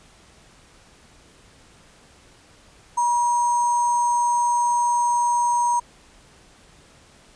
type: tone with sample-and-hold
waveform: sine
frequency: 959 Hz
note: A#5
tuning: 49 cents sharp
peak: -17 dBFS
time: 2.97-5.8 s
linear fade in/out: 10 ms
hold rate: 7350 Hz
effects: pink hiss -52 dBFS RMS until 7.35 s + resampled to 22050 Hz